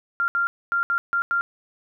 sine tone bursts at uneven times, 1390 Hz, F6, 9 cents flat, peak -19 dBFS, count 6, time 0.2-0.28 / 0.35-0.47 / 0.72-0.83 / 0.9-0.98 / 1.13-1.22 / 1.31-1.41 s, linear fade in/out 0 ms, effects none

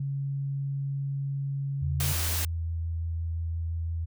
sine tone, 138.59 Hz, C#3, in tune, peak -28 dBFS, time 0-2.13 s, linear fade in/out 5 ms
sine tone with vibrato, 82.7 Hz, E2, 6 cents sharp, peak -28 dBFS, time 1.81-4.06 s, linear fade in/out 20 ms, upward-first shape sine, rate 5.8 Hz, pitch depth 10 cents each way
white high-pass noise, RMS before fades -31 dBFS, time 2-2.45 s, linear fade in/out 2 ms, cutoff 170 Hz, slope 48 dB/octave
effects none

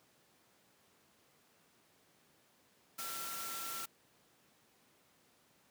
sine tone in noise, 1355 Hz, E6, 47 cents sharp, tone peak -46 dBFS, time 2.98-3.86 s, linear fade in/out 10 ms, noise white, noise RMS -43 dBFS, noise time 2.98-3.86 s, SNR -6 dB, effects pink hiss -69 dBFS RMS until 5.7 s + high-pass 150 Hz 12 dB/octave

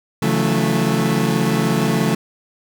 30% pulse chord, F# minor seventh, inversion second, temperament equal with one note detuned, 138.59 / 164.81 / 181.5 / 220 Hz, C#3 / E3 / F#3 / A3, 0 / 0 / -33 / 0 cents, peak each -19 / -19 / -20 / -17 dBFS, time 0.22-2.15 s, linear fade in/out 5 ms, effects none

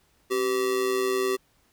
square tone with amplitude modulation, 384.9 Hz, G4, 32 cents flat, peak -21 dBFS, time 0.3-1.37 s, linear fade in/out 20 ms, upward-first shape sine, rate 119 Hz, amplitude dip 60%, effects pink hiss -65 dBFS RMS until 1.72 s

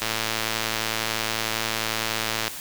click train, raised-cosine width 0.2 ms, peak -7 dBFS, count 274, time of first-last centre 0.02-2.479 s, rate 111 Hz, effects white hiss -36 dBFS RMS until 2.6 s

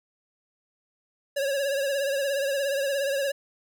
square tone with vibrato, 554.4 Hz, C#5, in tune, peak -25 dBFS, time 1.36-3.32 s, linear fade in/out 10 ms, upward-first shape triangle, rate 17 Hz, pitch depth 71 cents each way, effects none

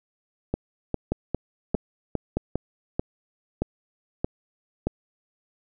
two click trains, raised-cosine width 2 ms, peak -10 / -11 dBFS, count 7 / 6, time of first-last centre 1.12-4.87 / 0.54-2.556 s, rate 1.6 / 2.48 Hz, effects none

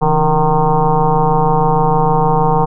sine tone with frequency modulation, 466.2 Hz, A#4, in tune, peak -9 dBFS, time 0.01-2.66 s, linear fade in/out 20 ms, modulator 151 Hz, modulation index 3.7, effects none

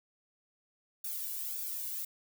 violet noise with flanger, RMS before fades -38 dBFS, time 1.04-2.05 s, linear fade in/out 5 ms, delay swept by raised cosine 0.97 to 1.59 ms, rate 1.8 Hz, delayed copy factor -0.75, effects none

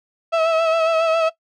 35% pulse tone with vibrato, 652 Hz, E5, 19 cents flat, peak -13 dBFS, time 0.32-1.3 s, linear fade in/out 20 ms, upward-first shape sine, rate 7.3 Hz, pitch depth 34 cents each way, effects noise-tail reverb RT60 0.1 s tail -17 dB re dry + low-pass 3000 Hz 12 dB/octave

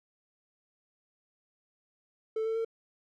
triangle tone with pitch steps, 440.9 / 447.1 / 453.3 Hz, A4 / A4 / A#4, +4 / +28 / -48 cents, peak -26 dBFS, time 2.36-2.648 s, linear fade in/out 5 ms, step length 96 ms, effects tanh soft clip ceiling -22 dBFS

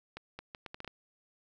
accelerating click train, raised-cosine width 0.3 ms, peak -26 dBFS, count 8, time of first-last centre 0.17-0.877 s, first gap 220 ms, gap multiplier 0.72, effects none

